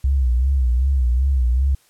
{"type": "tone with vibrato", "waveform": "sine", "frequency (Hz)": 64.3, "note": "C2", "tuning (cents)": -30, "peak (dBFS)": -14, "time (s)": [0.04, 1.75], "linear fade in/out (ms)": 5, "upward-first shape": "sine", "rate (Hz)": 2.6, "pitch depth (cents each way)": 120, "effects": ["white hiss -57 dBFS RMS until 1.89 s", "low-pass 12000 Hz 12 dB/octave"]}